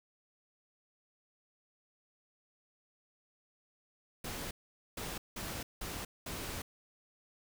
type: noise bursts at uneven times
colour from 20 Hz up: pink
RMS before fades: -41 dBFS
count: 5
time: 4.24-4.51 / 4.97-5.18 / 5.36-5.63 / 5.81-6.05 / 6.26-6.62 s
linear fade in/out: 5 ms
effects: none